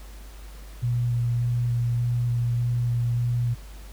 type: tone with vibrato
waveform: sine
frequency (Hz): 120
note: B2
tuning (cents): -49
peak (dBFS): -21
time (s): 0.82-3.55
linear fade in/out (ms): 20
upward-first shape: square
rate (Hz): 1.7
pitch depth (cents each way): 9
effects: added 50 Hz sine -39 dBFS peak until 3.92 s + pink hiss -50 dBFS RMS until 3.92 s